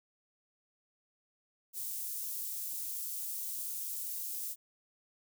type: high-pass noise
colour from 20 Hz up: white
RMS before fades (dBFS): -39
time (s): 1.73-4.56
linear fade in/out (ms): 50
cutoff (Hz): 8800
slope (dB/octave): 12
effects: none